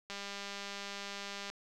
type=click train; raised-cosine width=0.2 ms; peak=-25 dBFS; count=281; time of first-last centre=0.1-1.5 s; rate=200 Hz; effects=none